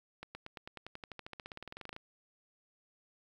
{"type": "accelerating click train", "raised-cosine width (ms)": 0.3, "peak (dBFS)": -28, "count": 26, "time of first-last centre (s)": [0.23, 1.964], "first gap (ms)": 120, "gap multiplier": 0.95, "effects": ["10-bit"]}